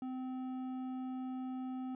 sine tone with hard clipping, 257.5 Hz, C4, 28 cents flat, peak -40 dBFS, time 0.02-1.95 s, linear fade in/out 2 ms, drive 8 dB, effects resampled to 8000 Hz

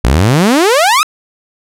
sawtooth exponential sweep, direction up, 53.5 to 1318.5 Hz, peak -3 dBFS, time 0.04-1.03 s, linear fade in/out 0 ms, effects low-pass 12000 Hz 12 dB/octave

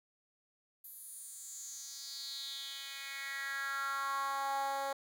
10% pulse tone with high-pass filter sweep, 274.8 Hz, C#4, 15 cents flat, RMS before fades -40 dBFS, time 0.84-4.93 s, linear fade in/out 5 ms, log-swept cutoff 12000 to 630 Hz, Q 4.2, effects none

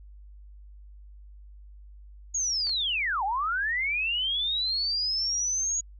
sine linear two-way sweep, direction down then up, 6750 to 747 to 6750 Hz, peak -25 dBFS, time 2.34-5.81 s, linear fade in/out 10 ms, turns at 3.24 s
clicks, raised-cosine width 0.2 ms, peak -27 dBFS, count 2, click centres 2.67 / 2.694 s
effects added 50 Hz sine -45 dBFS peak until 5.99 s

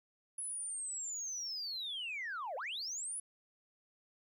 sine linear two-way sweep, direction down then up, 10390 to 487.6 to 10390 Hz, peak -37 dBFS, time 0.38-3.2 s, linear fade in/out 5 ms, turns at 2.56 s, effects tanh soft clip ceiling -35 dBFS + 13-bit

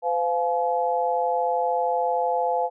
sine tone cluster, 509 / 699 / 852 Hz, C5 / F5 / G#5, -48 / +1 / +44 cents, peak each -25 dBFS, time 0.02-2.7 s, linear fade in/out 50 ms, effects none

